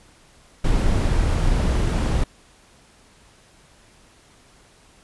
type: noise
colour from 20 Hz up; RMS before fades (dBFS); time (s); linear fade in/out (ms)
brown; -19; 0.64-2.24; 5
effects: pink hiss -53 dBFS RMS until 5.03 s + resampled to 24000 Hz